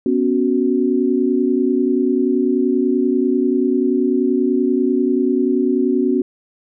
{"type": "chord", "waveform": "sine", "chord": "B suspended second", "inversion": "none", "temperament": "equal", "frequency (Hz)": [246.9, 277.2, 370], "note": ["B3", "C#4", "F#4"], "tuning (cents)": [0, 0, 0], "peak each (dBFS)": [-18, -18, -18], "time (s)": [0.06, 6.22], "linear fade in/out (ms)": 2, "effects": []}